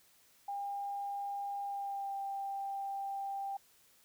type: tone with pitch glide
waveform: sine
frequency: 803 to 789.7 Hz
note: G5 to G5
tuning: +41 to +13 cents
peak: -36 dBFS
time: 0.48-3.57 s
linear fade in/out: 5 ms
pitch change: -28 cents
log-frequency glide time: 1.64-2.15 s
effects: white hiss -66 dBFS RMS until 4.04 s